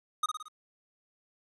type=tone with echo; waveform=square; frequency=1244.5 Hz; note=D#6; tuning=in tune; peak=-26 dBFS; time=0.23-0.26 s; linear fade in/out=5 ms; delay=56 ms; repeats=4; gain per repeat=-5 dB; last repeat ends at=0.484 s; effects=resampled to 24000 Hz + 11-bit